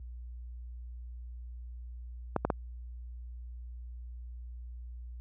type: clicks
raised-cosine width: 1 ms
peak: -13 dBFS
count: 3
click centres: 2.363 / 2.45 / 2.502 s
effects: added 60 Hz sine -38 dBFS peak until 5.2 s + high-pass 60 Hz 12 dB/octave